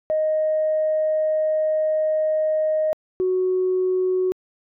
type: tone pair in turn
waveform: sine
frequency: 622.3 / 370 Hz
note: D#5 / F#4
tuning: 0 / 0 cents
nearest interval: major sixth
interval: 900 cents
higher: first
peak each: -17 dBFS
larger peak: neither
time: 0.1-2.93 / 3.2-4.32 s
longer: first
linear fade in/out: 0 ms
effects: tanh soft clip ceiling -13 dBFS